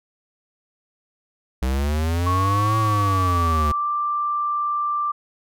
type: linear two-way sweep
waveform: square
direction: up then down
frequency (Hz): 62.3 to 110.6 to 73.1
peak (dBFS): -20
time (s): 1.62-3.72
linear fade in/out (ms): 5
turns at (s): 2.78
type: tone with pitch glide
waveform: sine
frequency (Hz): 1107 to 1179.6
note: C#6 to D6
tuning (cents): -3 to +7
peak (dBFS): -20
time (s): 2.26-5.12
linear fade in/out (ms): 10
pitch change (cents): +110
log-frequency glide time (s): 2.39-3.88
effects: none